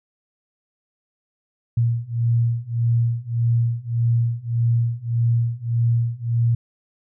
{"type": "beating tone pair", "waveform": "sine", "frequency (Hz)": [116.4, 118.1], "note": ["A#2", "A#2"], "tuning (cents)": [-2, 23], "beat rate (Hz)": 1.7, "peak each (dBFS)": [-21, -20], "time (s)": [1.77, 6.55], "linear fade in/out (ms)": 5, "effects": []}